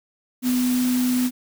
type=tone in noise; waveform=sine; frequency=250.2 Hz; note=B3; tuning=23 cents sharp; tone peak=-18 dBFS; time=0.42-1.31 s; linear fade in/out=50 ms; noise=white; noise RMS=-31 dBFS; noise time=0.42-1.31 s; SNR=+10 dB; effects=none